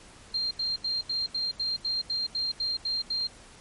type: tone bursts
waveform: sine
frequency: 4186 Hz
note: C8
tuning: in tune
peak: -26 dBFS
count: 12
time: 0.34-3.271 s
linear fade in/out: 5 ms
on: 170 ms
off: 81 ms
effects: pink hiss -51 dBFS RMS until 3.6 s + MP3 48 kbps